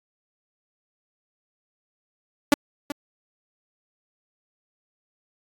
sawtooth tone with echo, 287.9 Hz, D4, 34 cents flat, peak -9 dBFS, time 2.52-2.54 s, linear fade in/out 2 ms, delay 380 ms, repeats 1, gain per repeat -14 dB, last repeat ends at 2.92 s, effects AAC 48 kbps

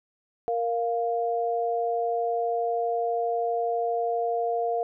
sine tone pair together, 466.2 / 698.5 Hz, A#4 / F5, 0 / 0 cents, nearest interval perfect fifth, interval 700 cents, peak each -27 / -26 dBFS, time 0.48-4.83 s, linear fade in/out 0 ms, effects none

